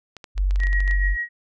clicks, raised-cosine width 0.2 ms, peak -21 dBFS, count 12, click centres 0.167 / 0.242 / 0.379 / 0.509 / 0.559 / 0.602 / 0.635 / 0.67 / 0.73 / 0.804 / 0.878 / 0.911 s
sine tone, 47.49 Hz, F#1, 46 cents sharp, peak -17 dBFS, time 0.35-1.17 s, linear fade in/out 50 ms
sine tone with tremolo, 1900 Hz, A#6, 33 cents sharp, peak -22 dBFS, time 0.59-1.29 s, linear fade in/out 50 ms, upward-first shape sine, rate 7 Hz, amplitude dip 60%
effects none

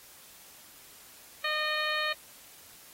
harmonic tone with a mistuned harmonic, 611 Hz, D#5, 32 cents flat, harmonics 1 / 2 / 3 / 4 / 5 / 6 / 7, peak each -37 / -35 / -32 / -36 / -38 / -38 / -38 dBFS, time 1.44-2.13 s, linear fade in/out 5 ms, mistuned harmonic 6, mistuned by +41 cents, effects white hiss -53 dBFS RMS until 2.93 s + AAC 48 kbps

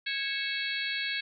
harmonic tone with a mistuned harmonic, 551 Hz, C#5, 11 cents flat, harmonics 3 / 4 / 5 / 6 / 7 / 8, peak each -35 / -36 / -37 / -38 / -38 / -39 dBFS, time 0.06-1.21 s, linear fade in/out 10 ms, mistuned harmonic 5, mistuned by -82 cents, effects none

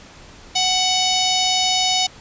harmonic tone with a mistuned harmonic, 744 Hz, F#5, 9 cents sharp, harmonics 1 / 3 / 4 / 5 / 6 / 7 / 8 / 9, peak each -22 / -28 / -23 / -22 / -27 / -24 / -27 / -27 dBFS, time 0.55-2.07 s, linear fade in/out 10 ms, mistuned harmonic 9, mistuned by +42 cents, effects pink hiss -43 dBFS RMS until 2.2 s + resampled to 16000 Hz

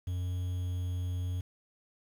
triangle tone with quantisation, 89.9 Hz, F#2, 49 cents flat, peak -29 dBFS, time 0.07-1.41 s, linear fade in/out 5 ms, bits 9, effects none

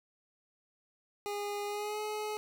25% pulse tone with pitch glide, 409.8 to 424.7 Hz, G#4 to G#4, -23 to +39 cents, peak -31 dBFS, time 1.26-2.37 s, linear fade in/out 0 ms, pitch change +62 cents, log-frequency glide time 1.66-2 s, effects none

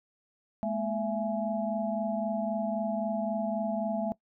sine tone cluster, 212.3 / 236.1 / 668 / 838 Hz, G#3 / A#3 / E5 / G#5, +38 / +22 / +23 / +15 cents, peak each -32 / -38 / -31 / -39 dBFS, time 0.63-4.12 s, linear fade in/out 0 ms, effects noise-tail reverb RT60 0.1 s tail -20 dB re dry

